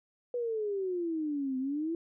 sine exponential two-way sweep, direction down then up, 493.9 to 256 to 339.9 Hz, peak -30 dBFS, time 0.34-1.95 s, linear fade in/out 2 ms, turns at 1.58 s, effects none

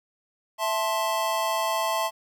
square chord, A minor, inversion second, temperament just, 660 / 880 / 1056 Hz, E5 / A5 / C6, +2 / 0 / +16 cents, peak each -29 dBFS, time 0.58-2.11 s, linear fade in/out 50 ms, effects 10-bit

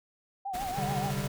sine tone with vibrato, 760 Hz, F#5, 46 cents sharp, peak -32 dBFS, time 0.45-1.11 s, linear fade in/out 10 ms, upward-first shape triangle, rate 7 Hz, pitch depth 120 cents each way
pink noise with tremolo, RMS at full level -39 dBFS, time 0.53-1.28 s, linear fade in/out 20 ms, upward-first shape sine, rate 14 Hz, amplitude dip 30%
square chord, C suspended second, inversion none, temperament equal with one note detuned, 130.81 / 145.15 / 196 Hz, C3 / D3 / G3, 0 / -20 / 0 cents, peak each -36 dBFS, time 0.77-1.28 s, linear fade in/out 10 ms
effects none

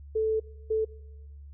sine tone pair in turn, 438.5 / 438.5 Hz, A4 / A4, -6 / -6 cents, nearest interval unison, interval 0 cents, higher neither, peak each -23 dBFS, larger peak neither, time 0.15-0.4 / 0.7-0.85 s, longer first, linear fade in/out 10 ms, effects noise-tail reverb RT60 1.0 s tail -22 dB re dry + added 71 Hz sine -43 dBFS peak until 1.53 s

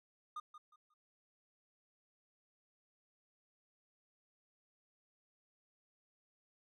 triangle tone with echo, 1220 Hz, D#6, 34 cents flat, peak -39 dBFS, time 0.36-0.4 s, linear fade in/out 5 ms, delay 180 ms, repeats 3, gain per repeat -11 dB, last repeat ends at 0.94 s, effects none

